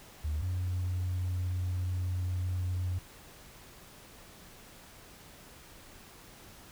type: tone pair in turn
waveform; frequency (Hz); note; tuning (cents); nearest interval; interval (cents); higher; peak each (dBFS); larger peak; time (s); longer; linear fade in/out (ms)
sine; 76 / 90.77; D#2 / F#2; -40 / -33; minor third; 307; second; -28; neither; 0.24-0.42 / 0.42-2.99; second; 10
effects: tanh soft clip ceiling -27 dBFS + pink hiss -53 dBFS RMS until 6.71 s